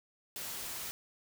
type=noise; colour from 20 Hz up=white; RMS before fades=-41 dBFS; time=0.36-0.91 s; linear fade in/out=0 ms; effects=none